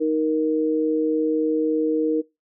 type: tone pair together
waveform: sine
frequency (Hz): 312.2 / 468.8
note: D#4 / A#4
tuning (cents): +6 / +10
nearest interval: perfect fifth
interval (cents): 704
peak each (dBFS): -21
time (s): 0-2.22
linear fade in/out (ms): 20
effects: noise-tail reverb RT60 0.2 s tail -21 dB re dry